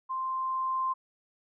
sine tone with level ramp, 1046 Hz, C6, 1 cent flat, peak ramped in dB -30 to -26 dBFS, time 0.09-0.94 s, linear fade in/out 20 ms, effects none

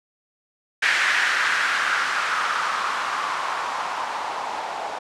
violet noise with low-pass filter sweep, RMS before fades -24 dBFS, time 0.82-4.99 s, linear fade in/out 10 ms, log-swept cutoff 1800 to 780 Hz, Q 3.2, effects low-pass 8000 Hz 12 dB/octave

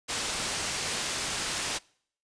white low-pass noise, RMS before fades -32 dBFS, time 0.08-1.79 s, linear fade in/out 20 ms, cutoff 7500 Hz, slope 12 dB/octave, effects noise-tail reverb RT60 0.6 s tail -25 dB re dry + resampled to 22050 Hz

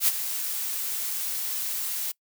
blue noise with ADSR envelope, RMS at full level -19 dBFS, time 0-2.12 s, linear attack 75 ms, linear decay 29 ms, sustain -11 dB, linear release 11 ms, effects noise-tail reverb RT60 0.1 s tail -23 dB re dry

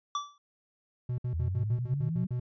square tone with exponential decay, 1159 Hz, D6, 23 cents flat, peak -27 dBFS, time 0.15-0.38 s, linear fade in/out 2 ms, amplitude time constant 50 ms
triangle tone bursts, 123.47 Hz, B2, in tune, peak -27 dBFS, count 9, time 1.09-2.398 s, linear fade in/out 5 ms, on 92 ms, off 60 ms
sine exponential sweep, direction up, 78.3 to 187.4 Hz, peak -29 dBFS, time 1.33-2.27 s, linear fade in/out 10 ms
effects resampled to 16000 Hz

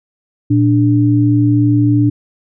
sine tone pair together, 116.54 / 293.7 Hz, A#2 / D4, 0 / 0 cents, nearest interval octave + major third, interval 1600 cents, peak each -11 dBFS, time 0.5-2.1 s, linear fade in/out 10 ms, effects none

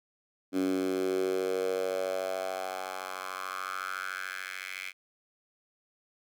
10% pulse tone with high-pass filter sweep, 93.7 Hz, F#2, 22 cents sharp, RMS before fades -33 dBFS, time 0.52-4.93 s, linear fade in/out 50 ms, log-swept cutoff 270 to 2200 Hz, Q 4.6, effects none

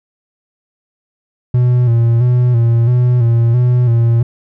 triangle tone with vibrato, 120 Hz, B2, 49 cents flat, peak -6 dBFS, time 1.54-4.23 s, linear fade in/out 5 ms, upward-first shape square, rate 1.5 Hz, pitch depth 52 cents each way, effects none

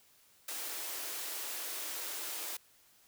white high-pass noise, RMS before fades -40 dBFS, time 0.48-2.57 s, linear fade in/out 5 ms, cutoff 280 Hz, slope 96 dB/octave, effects white hiss -65 dBFS RMS until 3.07 s

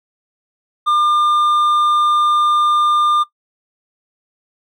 sine tone with hard clipping, 1200 Hz, D6, 37 cents sharp, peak -13 dBFS, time 0.86-3.24 s, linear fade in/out 20 ms, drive 5 dB, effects noise-tail reverb RT60 0.1 s tail -17 dB re dry

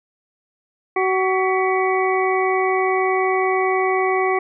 harmonic tone with a mistuned harmonic, 375.9 Hz, F#4, 27 cents sharp, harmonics 1 / 2 / 3 / 5 / 6, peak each -19 / -22 / -24 / -26 / -27 dBFS, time 0.96-4.39 s, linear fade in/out 5 ms, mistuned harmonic 5, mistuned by +86 cents, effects none

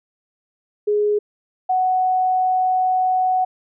sine tone pair in turn, 416.7 / 742.5 Hz, G#4 / F#5, +6 / +6 cents, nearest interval minor seventh, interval 1000 cents, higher second, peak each -15 dBFS, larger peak neither, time 0.87-1.19 / 1.69-3.45 s, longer second, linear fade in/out 10 ms, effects none

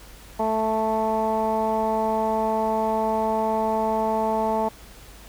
15% pulse tone with low-pass filter, 220 Hz, A3, in tune, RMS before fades -23 dBFS, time 0.39-4.69 s, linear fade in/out 10 ms, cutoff 880 Hz, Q 3.3, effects added 50 Hz sine -46 dBFS peak until 5.28 s + pink hiss -47 dBFS RMS until 5.28 s

